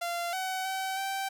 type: tone with pitch steps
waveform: sawtooth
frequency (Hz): 690 / 753 / 764 / 777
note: F5 / F#5 / G5 / G5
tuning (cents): -21 / +30 / -45 / -16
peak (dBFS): -27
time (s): 0.01-1.29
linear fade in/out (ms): 10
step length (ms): 320
effects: none